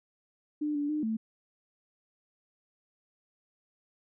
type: tone with pitch steps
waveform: sine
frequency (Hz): 299 / 290.1 / 303 / 221.3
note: D4 / D4 / D#4 / A3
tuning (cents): +31 / -21 / -46 / +10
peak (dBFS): -28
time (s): 0.61-1.17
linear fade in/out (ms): 10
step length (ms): 140
effects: none